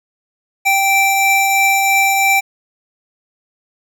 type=tone pair together; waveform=square; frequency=781 / 2340 Hz; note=G5 / D7; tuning=-7 / -7 cents; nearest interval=octave + perfect fifth; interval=1900 cents; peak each=-15 / -14 dBFS; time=0.65-2.41 s; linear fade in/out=20 ms; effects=none